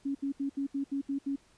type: tone bursts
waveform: sine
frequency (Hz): 277.2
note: C#4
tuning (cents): 0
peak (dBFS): -29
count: 8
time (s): 0.05-1.361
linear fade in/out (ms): 10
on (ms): 100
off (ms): 73
effects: pink hiss -64 dBFS RMS until 1.57 s + resampled to 22050 Hz